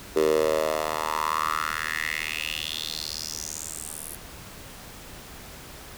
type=tone with high-pass filter sweep; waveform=10% pulse; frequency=77.78 Hz; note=D#2; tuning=in tune; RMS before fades=-28 dBFS; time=0.16-4.16 s; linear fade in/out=5 ms; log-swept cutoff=400 to 11000 Hz; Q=4.7; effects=pink hiss -43 dBFS RMS until 5.97 s